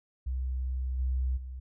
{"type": "tone with level steps", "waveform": "sine", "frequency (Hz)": 64.1, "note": "C2", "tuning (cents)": -35, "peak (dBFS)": [-29, -26, -37], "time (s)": [0.26, 1.6], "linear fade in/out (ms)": 10, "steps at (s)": [0.98, 1.36], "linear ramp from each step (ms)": 20, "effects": []}